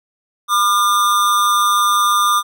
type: tone with amplitude modulation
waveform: square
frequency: 1201 Hz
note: D6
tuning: 38 cents sharp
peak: -10 dBFS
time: 0.48-2.43 s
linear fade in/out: 50 ms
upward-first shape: sine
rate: 204 Hz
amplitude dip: 60%
effects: none